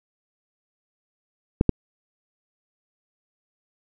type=clicks; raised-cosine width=3 ms; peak=-3 dBFS; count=2; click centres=1.611 / 1.693 s; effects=none